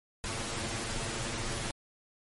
pink noise with comb filter, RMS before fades -35 dBFS, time 0.24-1.71 s, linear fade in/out 0 ms, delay 8.8 ms, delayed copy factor +1, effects MP3 48 kbps

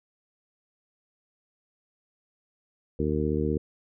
harmonic tone, 76 Hz, D#2, 40 cents flat, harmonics 1 / 2 / 3 / 4 / 5 / 6, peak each -31 / -31 / -31 / -31 / -31 / -31 dBFS, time 2.99-3.58 s, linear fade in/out 5 ms, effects none

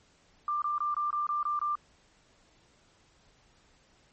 sine tone bursts, 1187 Hz, D6, 18 cents sharp, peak -27 dBFS, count 8, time 0.48-1.754 s, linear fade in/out 2 ms, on 140 ms, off 22 ms, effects pink hiss -64 dBFS RMS until 4.12 s + MP3 32 kbps

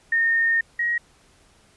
sine tone pair in turn, 1833 / 1892.2 Hz, A#6 / A#6, -30 / +25 cents, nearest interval minor second, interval 55 cents, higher second, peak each -17 / -20 dBFS, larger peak first, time 0.12-0.61 / 0.79-0.98 s, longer first, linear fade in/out 5 ms, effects pink hiss -57 dBFS RMS until 1.76 s + resampled to 24000 Hz

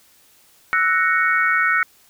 sine chord, F# dominant seventh, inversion third, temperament equal, 1318.5 / 1480 / 1864.7 / 2217 Hz, E6 / F#6 / A#6 / C#7, 0 / 0 / 0 / 0 cents, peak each -21 / -19 / -21 / -22 dBFS, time 0.73-1.83 s, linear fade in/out 0 ms, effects white hiss -54 dBFS RMS until 2.09 s

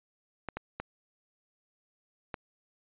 clicks, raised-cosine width 0.5 ms, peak -20 dBFS, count 4, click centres 0.487 / 0.57 / 0.8 / 2.342 s, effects resampled to 8000 Hz

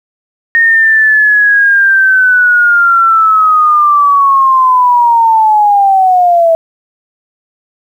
sine linear sweep, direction down, 1849 to 651 Hz, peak -4 dBFS, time 0.55-6.55 s, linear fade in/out 0 ms, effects 7-bit

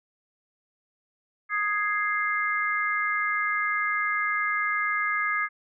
sine chord, Ab major, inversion second, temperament equal, 1244.5 / 1661.2 / 2093 Hz, Eb6 / Ab6 / C7, 0 / 0 / 0 cents, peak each -28 dBFS, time 1.49-5.49 s, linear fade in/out 50 ms, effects none

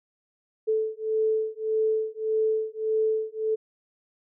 sine beating tone pair, 436.9 / 438.6 Hz, A4 / A4, -12 / -6 cents, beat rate 1.7 Hz, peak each -26 dBFS, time 0.67-3.56 s, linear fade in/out 20 ms, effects none

